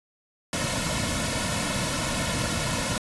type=noise with comb filter; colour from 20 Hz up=pink; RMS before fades=-27 dBFS; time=0.53-2.98 s; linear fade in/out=2 ms; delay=2.5 ms; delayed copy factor=-0.75; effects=resampled to 24000 Hz